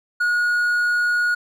triangle tone, 1447 Hz, F#6, 39 cents flat, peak -15 dBFS, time 0.2-1.35 s, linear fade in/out 10 ms, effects none

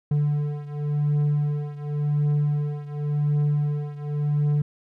triangle beating tone pair, 146.83 / 147.74 Hz, D3 / D3, 0 / +11 cents, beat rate 0.91 Hz, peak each -21 / -24 dBFS, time 0.11-4.62 s, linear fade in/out 5 ms, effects none

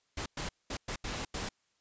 pink noise bursts at uneven times, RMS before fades -37 dBFS, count 6, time 0.17-0.26 / 0.37-0.49 / 0.7-0.77 / 0.88-0.96 / 1.04-1.25 / 1.34-1.49 s, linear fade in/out 5 ms, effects white hiss -75 dBFS RMS until 1.8 s + resampled to 16000 Hz

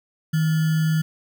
sine tone with sample-and-hold, 158.6 Hz, D#3, 33 cents sharp, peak -17 dBFS, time 0.33-1.02 s, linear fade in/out 10 ms, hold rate 1575 Hz, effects none

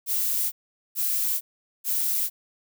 violet noise bursts, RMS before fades -25 dBFS, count 3, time 0.06-2.3 s, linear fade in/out 50 ms, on 460 ms, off 430 ms, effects none

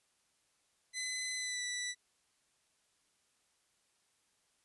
15% pulse tone with pitch glide, 2021 to 1970.3 Hz, B6 to B6, +39 to -5 cents, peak -30 dBFS, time 0.93-1.95 s, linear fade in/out 50 ms, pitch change -44 cents, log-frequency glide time 1.36-1.63 s, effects white hiss -75 dBFS RMS until 4.64 s + resampled to 24000 Hz

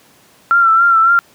sine tone with vibrato, 1358 Hz, F6, 49 cents flat, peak -7 dBFS, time 0.51-1.19 s, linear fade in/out 0 ms, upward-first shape sine, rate 3.6 Hz, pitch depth 47 cents each way, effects pink hiss -48 dBFS RMS until 1.34 s + high-pass 150 Hz 12 dB/octave

